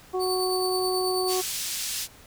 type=harmonic tone; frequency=370 Hz; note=F#4; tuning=in tune; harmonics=1 / 2 / 3; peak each=-25 / -31 / -35 dBFS; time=0.13-1.42 s; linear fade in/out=20 ms
type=tone with tremolo; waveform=sawtooth; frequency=4531 Hz; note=C#8; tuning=37 cents sharp; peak=-24 dBFS; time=0.19-1.38 s; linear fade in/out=50 ms; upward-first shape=triangle; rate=9.3 Hz; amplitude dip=50%
type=band-pass noise; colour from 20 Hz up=pink; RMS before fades=-31 dBFS; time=1.27-2.08 s; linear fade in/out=50 ms; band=4000 to 13000 Hz; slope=12 dB/octave
effects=pink hiss -51 dBFS RMS until 2.26 s